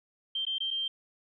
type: tone with dropouts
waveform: sine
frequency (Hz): 3151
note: G7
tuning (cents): +8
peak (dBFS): -29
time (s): 0.35-0.88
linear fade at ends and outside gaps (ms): 5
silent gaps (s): 0.452-0.466 / 0.584-0.603 / 0.706-0.71
effects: none